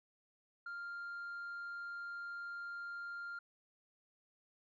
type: tone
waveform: sine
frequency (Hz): 1396.9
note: F6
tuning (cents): 0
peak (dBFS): -40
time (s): 0.66-3.39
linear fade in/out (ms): 5
effects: tanh soft clip ceiling -41 dBFS